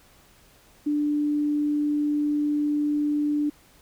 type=tone; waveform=sine; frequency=295.2 Hz; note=D4; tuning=9 cents sharp; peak=-21 dBFS; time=0.86-3.5 s; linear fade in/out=10 ms; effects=pink hiss -56 dBFS RMS until 3.81 s